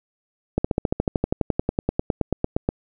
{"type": "slowing click train", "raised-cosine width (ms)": 2, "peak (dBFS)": -6, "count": 24, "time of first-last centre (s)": [0.58, 2.689], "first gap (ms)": 65, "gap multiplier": 1.03, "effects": []}